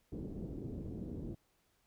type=low-pass noise; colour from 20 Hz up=white; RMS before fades=-43 dBFS; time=0.12-1.35 s; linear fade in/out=5 ms; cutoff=350 Hz; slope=24 dB/octave; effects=pink hiss -75 dBFS RMS until 1.86 s